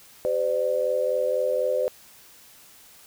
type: tone cluster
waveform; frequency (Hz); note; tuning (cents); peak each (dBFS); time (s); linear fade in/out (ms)
sine; 391.7 / 511 / 595; G4 / C5 / D5; -1 / -41 / +22; -32 / -23 / -26; 0.25-1.88; 0
effects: white hiss -51 dBFS RMS until 3.06 s